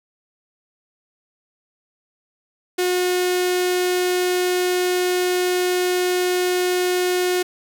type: tone with notch filter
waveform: sawtooth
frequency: 361.6 Hz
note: F#4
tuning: 40 cents flat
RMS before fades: -20 dBFS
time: 2.78-7.43 s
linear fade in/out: 10 ms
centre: 950 Hz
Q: 1.3
effects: 8-bit